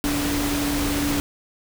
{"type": "tone in noise", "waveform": "sine", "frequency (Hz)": 288.2, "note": "D4", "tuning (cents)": -33, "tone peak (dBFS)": -23, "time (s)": [0.04, 1.2], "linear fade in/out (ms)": 0, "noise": "pink", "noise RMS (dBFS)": -26, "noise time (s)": [0.04, 1.2], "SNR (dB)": 0, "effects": []}